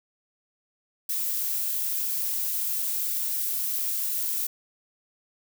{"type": "noise", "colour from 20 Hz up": "violet", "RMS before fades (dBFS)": -28, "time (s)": [1.09, 4.47], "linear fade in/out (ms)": 5, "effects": []}